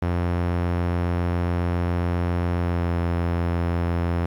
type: tone with pitch glide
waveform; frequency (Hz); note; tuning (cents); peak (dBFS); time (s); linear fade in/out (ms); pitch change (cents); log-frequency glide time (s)
sawtooth; 87.31 to 85.81; F2 to F2; 0 to -30; -17; 0.02-4.26; 5; -30; 2.6-2.94
effects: low-pass 2000 Hz 12 dB/octave + 9-bit